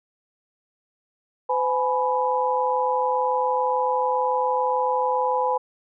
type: tone cluster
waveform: sine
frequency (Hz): 508 / 842 / 989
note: B4 / G#5 / B5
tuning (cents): +49 / +24 / +2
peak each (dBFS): -24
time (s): 1.49-5.58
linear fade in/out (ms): 10
effects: none